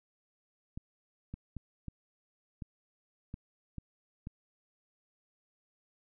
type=clicks; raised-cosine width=5 ms; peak=-28 dBFS; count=8; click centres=0.775 / 1.34 / 1.567 / 1.883 / 2.622 / 3.341 / 3.783 / 4.271 s; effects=none